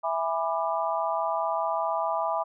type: chord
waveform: sine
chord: E dominant seventh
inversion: none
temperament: just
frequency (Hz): 659.3 / 824.1 / 988.9 / 1186.7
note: E5 / G#5 / B5 / D6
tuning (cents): 0 / -14 / +2 / +18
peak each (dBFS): -29 / -31 / -30 / -32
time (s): 0.03-2.44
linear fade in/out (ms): 20
effects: none